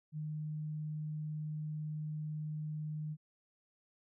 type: tone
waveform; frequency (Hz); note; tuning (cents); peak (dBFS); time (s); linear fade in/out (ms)
sine; 153; D#3; -29; -37; 0.12-3.17; 50
effects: none